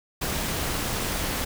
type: noise with amplitude modulation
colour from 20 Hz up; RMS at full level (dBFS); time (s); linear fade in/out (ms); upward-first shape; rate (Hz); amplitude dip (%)
pink; -26; 0.21-1.45; 10; sine; 232; 45
effects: none